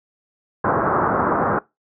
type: low-pass noise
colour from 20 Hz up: white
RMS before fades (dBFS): -19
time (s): 0.64-1.59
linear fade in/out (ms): 5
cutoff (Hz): 1400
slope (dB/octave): 48
effects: noise-tail reverb RT60 0.2 s tail -21 dB re dry + high-pass 100 Hz 12 dB/octave